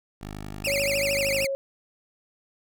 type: tone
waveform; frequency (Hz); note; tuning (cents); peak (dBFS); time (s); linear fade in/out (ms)
10% pulse; 51.1; G#1; -27; -27; 0.21-1.45; 5
type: tone with vibrato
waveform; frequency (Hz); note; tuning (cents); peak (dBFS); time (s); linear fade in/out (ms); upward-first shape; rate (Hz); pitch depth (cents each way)
sawtooth; 2400; D7; +37; -22; 0.64-1.47; 10; triangle; 13; 300
type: tone with pitch glide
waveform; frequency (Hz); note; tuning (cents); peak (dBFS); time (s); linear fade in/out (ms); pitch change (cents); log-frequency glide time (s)
sine; 559 to 546.2; C#5 to C#5; +14 to -26; -25; 0.67-1.55; 0; -40; 1.13-1.38
effects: none